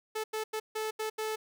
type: tone bursts at uneven times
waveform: sawtooth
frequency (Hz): 435.2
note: A4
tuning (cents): -19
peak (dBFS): -28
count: 6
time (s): 0.15-0.24 / 0.33-0.44 / 0.53-0.6 / 0.75-0.91 / 0.99-1.1 / 1.18-1.36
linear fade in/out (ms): 10
effects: none